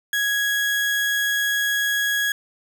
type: tone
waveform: 35% pulse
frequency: 1661.2 Hz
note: G#6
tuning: in tune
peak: -18 dBFS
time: 0.13-2.32 s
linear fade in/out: 2 ms
effects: none